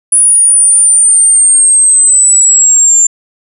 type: linear sweep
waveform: sine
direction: down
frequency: 9820 to 7240 Hz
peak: -3 dBFS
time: 0.12-3.07 s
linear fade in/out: 5 ms
effects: none